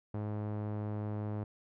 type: tone with low-pass filter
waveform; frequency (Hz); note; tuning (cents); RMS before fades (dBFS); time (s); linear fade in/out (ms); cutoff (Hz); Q
sawtooth; 105.1; G#2; +21; -37; 0.14-1.44; 5; 920; 0.72
effects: none